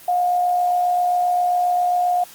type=tone with amplitude modulation; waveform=sine; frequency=715 Hz; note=F5; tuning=41 cents sharp; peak=-14 dBFS; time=0.08-2.24 s; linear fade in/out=5 ms; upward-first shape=sine; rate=67.5 Hz; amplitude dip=35%; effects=white hiss -43 dBFS RMS until 2.34 s + Opus 24 kbps